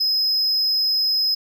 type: tone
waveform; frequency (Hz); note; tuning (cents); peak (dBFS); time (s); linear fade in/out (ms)
triangle; 5090; D#8; +39; -16; 0-1.35; 10
effects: none